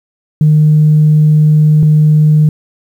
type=tone pair in turn; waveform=sine; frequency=152.7 / 152.7 Hz; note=D#3 / D#3; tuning=-32 / -32 cents; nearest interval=unison; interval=0 cents; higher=neither; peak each=-3 dBFS; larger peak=neither; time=0.41-1.83 / 1.83-2.49 s; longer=first; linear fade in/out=2 ms; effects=tanh soft clip ceiling 0 dBFS + 7-bit